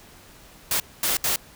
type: noise bursts at uneven times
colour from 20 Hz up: white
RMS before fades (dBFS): -23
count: 3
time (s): 0.71-0.8 / 1.03-1.17 / 1.24-1.36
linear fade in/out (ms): 2
effects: pink hiss -49 dBFS RMS until 1.55 s